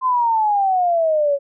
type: exponential sweep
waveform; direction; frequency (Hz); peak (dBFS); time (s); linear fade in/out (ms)
sine; down; 1046.5 to 553; -14; 0.01-1.39; 50
effects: none